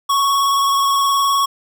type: tone with vibrato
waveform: square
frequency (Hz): 1108.7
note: C#6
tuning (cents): 0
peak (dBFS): -14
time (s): 0.09-1.46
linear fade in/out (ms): 10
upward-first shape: square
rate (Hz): 19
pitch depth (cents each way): 18
effects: none